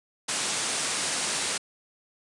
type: low-pass noise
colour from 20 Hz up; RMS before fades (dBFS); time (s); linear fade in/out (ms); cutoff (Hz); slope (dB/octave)
white; -29; 0.28-1.58; 10; 10000; 96
effects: high-pass 150 Hz 12 dB/octave + resampled to 24000 Hz